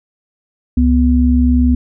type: tone pair together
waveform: sine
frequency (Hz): 68.92 / 246.9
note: C#2 / B3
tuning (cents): -9 / 0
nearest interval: octave + minor seventh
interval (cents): 2209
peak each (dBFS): -11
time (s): 0.77-1.75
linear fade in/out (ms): 5
effects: none